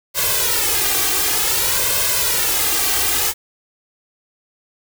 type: noise with flanger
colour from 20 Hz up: white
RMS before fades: -18 dBFS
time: 0.14-3.34 s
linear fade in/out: 50 ms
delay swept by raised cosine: 1.9 to 2.56 ms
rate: 0.54 Hz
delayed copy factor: +1
effects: none